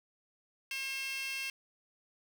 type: tone with high-pass filter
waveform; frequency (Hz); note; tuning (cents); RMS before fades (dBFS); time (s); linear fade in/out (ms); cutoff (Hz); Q
15% pulse; 537; C5; +45; -38; 0.71-1.5; 2; 2900; 5.5
effects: none